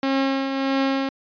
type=tone with tremolo; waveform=sawtooth; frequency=270.4 Hz; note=C#4; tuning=43 cents flat; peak=-14 dBFS; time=0.03-1.09 s; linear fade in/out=2 ms; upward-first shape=triangle; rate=1.6 Hz; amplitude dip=50%; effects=resampled to 11025 Hz